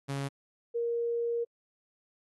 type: tone pair in turn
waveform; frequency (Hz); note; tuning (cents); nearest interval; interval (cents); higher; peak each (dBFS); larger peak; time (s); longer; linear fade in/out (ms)
sawtooth / sine; 138.59 / 469.3; C#3 / A#4; 0 / +12; octave + major sixth; 2112; second; -28; neither; 0.08-0.29 / 0.74-1.45; second; 20
effects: AAC 32 kbps